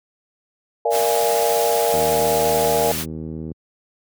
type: chord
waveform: sine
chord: Bb dominant seventh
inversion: none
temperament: equal with one note detuned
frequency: 466.2 / 587.3 / 683.3 / 830.6 Hz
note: Bb4 / D5 / F5 / Ab5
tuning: 0 / 0 / -38 / 0 cents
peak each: -20 / -23 / -22 / -23 dBFS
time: 0.85-2.92 s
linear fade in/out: 5 ms
type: noise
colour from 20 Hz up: white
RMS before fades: -26 dBFS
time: 0.9-3.06 s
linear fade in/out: 50 ms
type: click train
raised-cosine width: 3 ms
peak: -17 dBFS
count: 126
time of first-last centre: 1.94-3.516 s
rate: 79.3 Hz
effects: high-pass 100 Hz 12 dB/octave